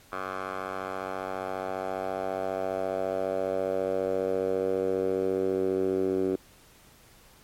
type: tone with band-pass filter sweep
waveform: 10% pulse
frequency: 94.7 Hz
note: F#2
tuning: 41 cents sharp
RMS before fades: -29 dBFS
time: 0.12-6.36 s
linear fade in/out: 5 ms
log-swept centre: 1100 to 350 Hz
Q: 3.2
effects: pink hiss -56 dBFS RMS until 7.43 s + MP3 64 kbps